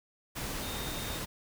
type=tone in noise; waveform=sine; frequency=3678 Hz; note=A#7; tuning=24 cents flat; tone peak=-44 dBFS; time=0.62-1.19 s; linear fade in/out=20 ms; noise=pink; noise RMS=-37 dBFS; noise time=0.35-1.26 s; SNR=-10 dB; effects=none